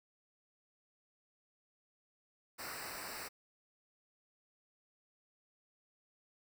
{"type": "noise with comb filter", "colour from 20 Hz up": "pink", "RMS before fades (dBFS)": -45, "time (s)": [2.58, 3.29], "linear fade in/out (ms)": 20, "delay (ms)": 0.3, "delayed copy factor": -0.9, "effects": []}